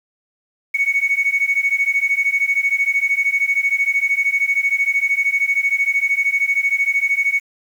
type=beating tone pair; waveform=sine; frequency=2217 / 2230 Hz; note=C#7 / C#7; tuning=0 / +10 cents; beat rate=13 Hz; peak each=-17 dBFS; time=0.74-7.4 s; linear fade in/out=10 ms; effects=tanh soft clip ceiling -9 dBFS + 7-bit